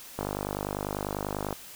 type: click train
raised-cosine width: 1 ms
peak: -16 dBFS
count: 68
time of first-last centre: 0.19-1.527 s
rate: 50.1 Hz
effects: white hiss -46 dBFS RMS until 1.75 s